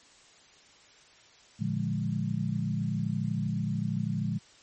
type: chord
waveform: sine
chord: Bb dominant seventh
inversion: none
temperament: equal with one note detuned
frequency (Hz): 115 / 146.83 / 174.61 / 207.7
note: Bb2 / D3 / F3 / Ab3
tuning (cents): -23 / 0 / 0 / 0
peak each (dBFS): -33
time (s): 1.59-4.39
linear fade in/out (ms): 20
effects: white hiss -57 dBFS RMS until 4.62 s + MP3 32 kbps